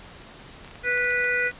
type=clicks; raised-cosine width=0.2 ms; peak=-26 dBFS; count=11; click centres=0.647 / 0.677 / 0.712 / 0.756 / 0.977 / 1.044 / 1.108 / 1.243 / 1.397 / 1.472 / 1.514 s
type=harmonic tone; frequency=491.2 Hz; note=B4; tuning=9 cents flat; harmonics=1 / 3 / 4 / 5; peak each=-30 / -25 / -25 / -29 dBFS; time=0.83-1.52 s; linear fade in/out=50 ms
effects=pink hiss -45 dBFS RMS until 1.59 s + resampled to 8000 Hz